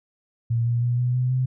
sine tone with pitch steps, 116.54 / 118.85 / 121.21 / 123.61 / 126.06 / 128.56 Hz, A#2 / A#2 / B2 / B2 / B2 / C3, 0 / +34 / -32 / +2 / +36 / -30 cents, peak -19 dBFS, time 0.5-1.46 s, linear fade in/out 10 ms, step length 160 ms, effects none

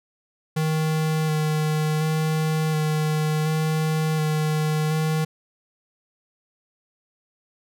square tone with vibrato, 155.56 Hz, D#3, in tune, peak -21 dBFS, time 0.56-5.25 s, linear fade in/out 10 ms, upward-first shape square, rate 0.69 Hz, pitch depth 14 cents each way, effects none

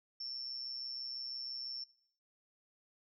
sine tone with amplitude modulation, 5410 Hz, E8, 44 cents sharp, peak -37 dBFS, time 0.2-1.84 s, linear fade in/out 5 ms, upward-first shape sine, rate 126 Hz, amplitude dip 65%, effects noise-tail reverb RT60 0.6 s tail -21 dB re dry

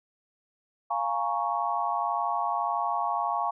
sine chord, Bb minor seventh, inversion second, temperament equal, 698.5 / 830.6 / 932.3 / 1108.7 Hz, F5 / Ab5 / Bb5 / Db6, 0 / 0 / 0 / 0 cents, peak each -31 / -31 / -32 / -30 dBFS, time 0.9-3.51 s, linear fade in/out 10 ms, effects none

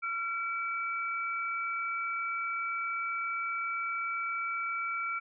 sine tone pair together, 1367.6 / 2300 Hz, F6 / D7, -37 / -37 cents, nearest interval major sixth, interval 900 cents, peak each -33 / -35 dBFS, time 0.02-5.2 s, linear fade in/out 20 ms, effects none

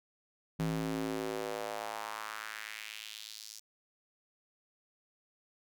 square tone with high-pass filter sweep, 54.1 Hz, A1, 29 cents flat, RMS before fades -39 dBFS, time 0.59-3.6 s, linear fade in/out 10 ms, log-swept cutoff 160 to 5700 Hz, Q 2.2, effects none

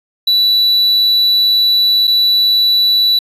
triangle tone with dropouts, 3951 Hz, B7, in tune, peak -7 dBFS, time 0.27-3.19 s, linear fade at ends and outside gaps 5 ms, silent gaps 2.072-2.076 s, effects resampled to 32000 Hz + 8-bit

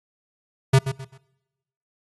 square tone with echo, 133.7 Hz, C3, 38 cents sharp, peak -12 dBFS, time 0.73-0.79 s, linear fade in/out 10 ms, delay 130 ms, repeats 3, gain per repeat -11 dB, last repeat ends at 1.18 s, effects noise-tail reverb RT60 1.0 s tail -25 dB re dry + AAC 32 kbps

